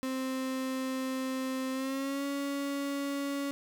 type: tone with pitch glide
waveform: 35% pulse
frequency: 261.6 to 280.4 Hz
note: C4 to C#4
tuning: 0 to +20 cents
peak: -30 dBFS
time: 0.03-3.51 s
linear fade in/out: 0 ms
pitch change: +120 cents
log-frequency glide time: 1.72-2.25 s
effects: none